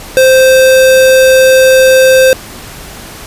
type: tone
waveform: square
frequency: 522 Hz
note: C5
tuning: 4 cents flat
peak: -3 dBFS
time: 0.17-2.33 s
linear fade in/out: 0 ms
effects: pink hiss -28 dBFS RMS until 3.26 s + resampled to 32000 Hz